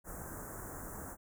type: band-stop noise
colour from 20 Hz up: pink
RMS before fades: -45 dBFS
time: 0.04-1.17 s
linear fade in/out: 50 ms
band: 1700 to 6800 Hz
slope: 48 dB/octave
effects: none